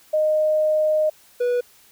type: tone pair in turn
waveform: sine / triangle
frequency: 617 / 488.6 Hz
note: D#5 / B4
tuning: -15 / -19 cents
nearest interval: major third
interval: 404 cents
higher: first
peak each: -16 dBFS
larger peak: neither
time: 0.13-1.1 / 1.4-1.61 s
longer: first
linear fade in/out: 10 ms
effects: white hiss -53 dBFS RMS until 1.91 s